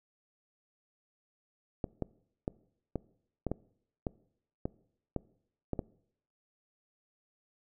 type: clicks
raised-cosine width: 2 ms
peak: -19 dBFS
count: 11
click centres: 1.842 / 2.023 / 2.479 / 2.957 / 3.467 / 3.516 / 4.068 / 4.655 / 5.163 / 5.733 / 5.792 s
effects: noise-tail reverb RT60 0.7 s tail -22 dB re dry